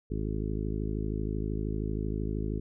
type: harmonic tone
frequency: 52.9 Hz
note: G#1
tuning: 33 cents sharp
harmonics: 1 / 2 / 3 / 4 / 5 / 6 / 7 / 8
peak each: -33 / -36 / -38 / -39 / -40 / -41 / -41 / -42 dBFS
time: 0.1-2.6 s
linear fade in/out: 10 ms
effects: none